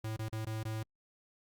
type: tone with dropouts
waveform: square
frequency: 110 Hz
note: A2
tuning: in tune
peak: -36 dBFS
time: 0.04-0.83 s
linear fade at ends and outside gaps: 5 ms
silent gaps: 0.165-0.191 / 0.286-0.326 / 0.45-0.467 / 0.632-0.651 s
effects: Opus 48 kbps